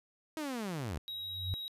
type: linear sweep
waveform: sawtooth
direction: down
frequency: 321.5 to 65.41 Hz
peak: -32 dBFS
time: 0.37-0.98 s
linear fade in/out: 0 ms
type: tone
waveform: triangle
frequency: 3827 Hz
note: A#7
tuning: 45 cents sharp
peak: -37 dBFS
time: 1.08-1.68 s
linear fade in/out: 0 ms
type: tone with exponential growth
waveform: sine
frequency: 92.5 Hz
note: F#2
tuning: in tune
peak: -30 dBFS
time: 1.09-1.54 s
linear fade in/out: 0 ms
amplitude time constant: 96 ms
effects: resampled to 32000 Hz